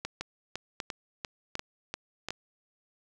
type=two click trains; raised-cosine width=0.2 ms; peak=-17 / -16 dBFS; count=7 / 4; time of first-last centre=0.21-2.286 / 0.05-2.306 s; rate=2.89 / 1.33 Hz; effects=none